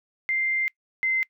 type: tone pair in turn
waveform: sine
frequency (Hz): 2093 / 2071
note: C7 / C7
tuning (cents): 0 / -18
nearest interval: unison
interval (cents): 18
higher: first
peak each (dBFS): -22 / -21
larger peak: second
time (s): 0.29-0.68 / 1.03-1.23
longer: first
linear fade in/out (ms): 0
effects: noise-tail reverb RT60 0.1 s tail -24 dB re dry